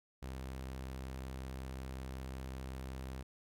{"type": "tone", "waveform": "sawtooth", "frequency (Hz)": 65.41, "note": "C2", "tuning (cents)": 0, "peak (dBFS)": -38, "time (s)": [0.22, 3.23], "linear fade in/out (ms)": 10, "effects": ["AAC 64 kbps"]}